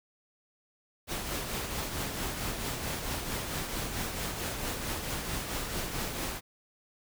pink noise with tremolo, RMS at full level -33 dBFS, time 1.07-6.41 s, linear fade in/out 50 ms, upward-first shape triangle, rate 4.5 Hz, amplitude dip 45%, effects none

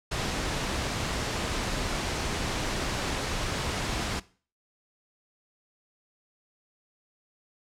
pink noise, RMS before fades -30 dBFS, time 0.11-4.2 s, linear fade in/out 10 ms, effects noise-tail reverb RT60 0.4 s tail -19 dB re dry + low-pass 7000 Hz 12 dB/octave

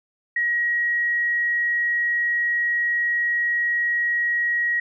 sine tone, 1900 Hz, A#6, 33 cents sharp, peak -19 dBFS, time 0.36-4.8 s, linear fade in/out 5 ms, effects none

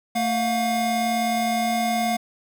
square tone pair together, 224.6 / 713 Hz, A3 / F5, +36 / +36 cents, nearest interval octave + minor sixth, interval 2000 cents, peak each -26 / -23 dBFS, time 0.15-2.17 s, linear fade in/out 10 ms, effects none

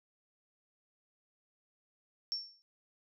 sine tone with exponential decay, 5450 Hz, F8, 43 cents flat, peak -30 dBFS, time 2.32-2.62 s, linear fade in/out 0 ms, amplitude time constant 64 ms, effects none

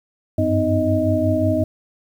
sine tone cluster, 95 / 100.5 / 254 / 311.9 / 626 Hz, F#2 / G2 / B3 / D#4 / D#5, +46 / +44 / +49 / +4 / +10 cents, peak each -22 / -25 / -22 / -22 / -20 dBFS, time 0.38-1.64 s, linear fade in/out 5 ms, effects 8-bit

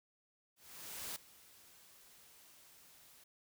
white noise with ADSR envelope, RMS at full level -43 dBFS, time 0.56-3.24 s, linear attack 600 ms, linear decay 3 ms, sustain -19 dB, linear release 5 ms, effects none

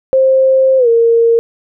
sine tone with pitch glide, 528 to 462.3 Hz, C5 to A#4, +16 to -14 cents, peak -6 dBFS, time 0.13-1.39 s, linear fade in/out 0 ms, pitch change -230 cents, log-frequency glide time 0.78-0.88 s, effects none

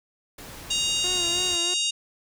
pink noise, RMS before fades -41 dBFS, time 0.38-1.56 s, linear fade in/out 5 ms
harmonic tone, 938 Hz, A#5, 11 cents sharp, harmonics 3 / 4 / 5 / 6 / 7 / 8 / 9 / 10, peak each -27 / -27 / -34 / -36 / -31 / -33 / -42 / -38 dBFS, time 0.7-1.91 s, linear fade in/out 10 ms
sawtooth tone with vibrato, 353.7 Hz, F4, 22 cents sharp, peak -29 dBFS, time 1.04-1.74 s, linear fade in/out 2 ms, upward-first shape sine, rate 3.1 Hz, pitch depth 59 cents each way
effects none

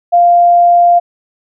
sine tone, 697 Hz, F5, 4 cents flat, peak -4 dBFS, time 0.12-1 s, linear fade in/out 20 ms, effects none

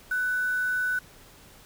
sine tone with quantisation, 1494 Hz, F#6, 16 cents sharp, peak -24 dBFS, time 0.11-0.99 s, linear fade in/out 5 ms, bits 7, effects pink hiss -52 dBFS RMS until 1.65 s

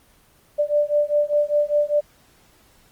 sine beating tone pair, 587.3 / 592.3 Hz, D5 / D5, 0 / +15 cents, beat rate 5 Hz, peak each -20 dBFS, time 0.58-2.01 s, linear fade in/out 20 ms, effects pink hiss -56 dBFS RMS until 2.91 s + Opus 24 kbps

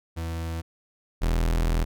40% pulse tone pair in turn, 82.41 / 41.2 Hz, E2 / E1, 0 / 0 cents, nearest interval octave, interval 1200 cents, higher first, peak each -28 / -20 dBFS, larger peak second, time 0.16-0.62 / 1.21-1.85 s, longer second, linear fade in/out 20 ms, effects none

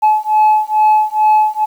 sine beating tone pair, 856 / 858.3 Hz, A5 / A5, -48 / -43 cents, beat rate 2.3 Hz, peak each -10 dBFS, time 0.02-1.66 s, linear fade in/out 20 ms, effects tanh soft clip ceiling -5 dBFS + 7-bit

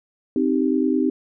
sine chord, C minor, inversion none, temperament equal, 261.6 / 311.1 / 392 Hz, C4 / Eb4 / G4, 0 / 0 / 0 cents, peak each -20 / -21 / -24 dBFS, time 0.36-1.1 s, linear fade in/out 2 ms, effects none

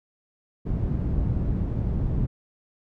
white low-pass noise, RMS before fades -25 dBFS, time 0.65-2.27 s, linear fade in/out 20 ms, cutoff 120 Hz, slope 12 dB/octave, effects none

